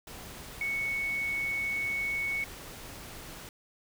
sine tone in noise, 2217 Hz, C#7, in tune, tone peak -29 dBFS, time 0.61-2.44 s, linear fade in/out 2 ms, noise pink, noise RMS -45 dBFS, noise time 0.07-3.49 s, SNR +13 dB, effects none

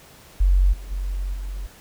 sine tone with level steps, 46.24 Hz, F#1, in tune, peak -13 / -33 / -23 / -27 dBFS, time 0.4-1.67 s, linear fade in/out 10 ms, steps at 0.72 / 0.9 / 1.33 s, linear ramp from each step 20 ms, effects pink hiss -48 dBFS RMS until 1.8 s

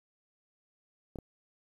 clicks, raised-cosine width 2 ms, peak -28 dBFS, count 2, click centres 1.158 / 1.187 s, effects 10-bit

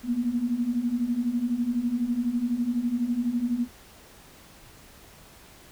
sine beating tone pair, 232.2 / 244.2 Hz, A#3 / B3, -7 / -19 cents, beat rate 12 Hz, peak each -29 / -25 dBFS, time 0.03-3.68 s, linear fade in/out 50 ms, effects pink hiss -51 dBFS RMS until 5.71 s

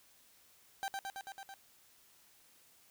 30% pulse tone with echo, 783 Hz, G5, 2 cents flat, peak -33 dBFS, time 0.83-0.88 s, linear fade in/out 0 ms, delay 110 ms, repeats 6, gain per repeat -2 dB, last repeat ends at 1.54 s, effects white hiss -65 dBFS RMS until 2.9 s

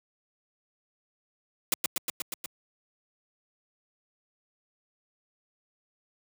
white noise with echo, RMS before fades -25 dBFS, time 1.72-1.74 s, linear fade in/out 2 ms, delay 120 ms, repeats 6, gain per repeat -2 dB, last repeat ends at 2.46 s, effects high-pass 100 Hz 12 dB/octave

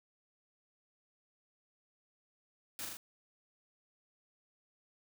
white noise with echo, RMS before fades -42 dBFS, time 2.79-2.85 s, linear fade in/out 0 ms, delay 40 ms, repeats 3, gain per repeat -2 dB, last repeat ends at 2.97 s, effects none

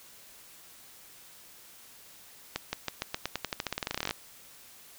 accelerating click train, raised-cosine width 0.2 ms, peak -13 dBFS, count 24, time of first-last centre 2.56-4.109 s, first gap 170 ms, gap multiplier 0.9, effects white hiss -53 dBFS RMS until 4.98 s

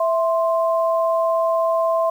sine tone pair together, 659.3 / 1047.3 Hz, E5 / C6, 0 / +1 cents, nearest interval minor sixth, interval 801 cents, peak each -17 / -22 dBFS, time 0-2.1 s, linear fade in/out 5 ms, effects 8-bit

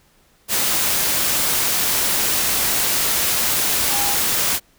sine tone in noise, 810 Hz, G#5, 43 cents flat, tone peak -26 dBFS, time 3.88-4.17 s, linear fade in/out 50 ms, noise white, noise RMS -19 dBFS, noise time 0.48-4.6 s, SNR -10 dB, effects pink hiss -57 dBFS RMS until 4.78 s

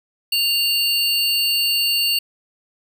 square tone pair together, 2794 / 4475 Hz, F7 / C#8, 0 / +16 cents, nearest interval minor sixth, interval 816 cents, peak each -20 dBFS, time 0.32-2.19 s, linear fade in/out 5 ms, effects none

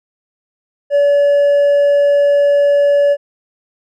sine tone with hard clipping, 572 Hz, D5, 46 cents flat, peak -9 dBFS, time 0.9-3.17 s, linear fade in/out 50 ms, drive 2 dB, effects none

